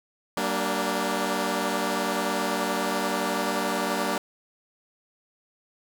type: chord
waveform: 10% pulse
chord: G minor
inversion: none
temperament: equal with one note detuned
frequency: 191.96 / 233.1 / 293.7 Hz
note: G3 / Bb3 / D4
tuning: -36 / 0 / 0 cents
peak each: -21 dBFS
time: 0.37-4.18 s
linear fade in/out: 2 ms
effects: none